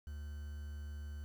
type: tone with quantisation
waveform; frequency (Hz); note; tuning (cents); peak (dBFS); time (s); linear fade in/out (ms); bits
triangle; 73.42; D2; 0; -40; 0.07-1.24; 0; 10
effects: none